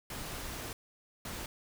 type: noise bursts at uneven times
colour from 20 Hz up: pink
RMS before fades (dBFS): -41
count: 2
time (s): 0.1-0.73 / 1.25-1.46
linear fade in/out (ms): 2
effects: none